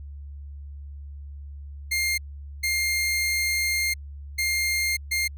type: tone bursts at uneven times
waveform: sawtooth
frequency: 2116 Hz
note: C7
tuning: 19 cents sharp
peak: -19 dBFS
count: 4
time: 1.91-2.18 / 2.63-3.94 / 4.38-4.97 / 5.11-5.28 s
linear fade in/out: 10 ms
effects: added 71 Hz sine -36 dBFS peak until 5.37 s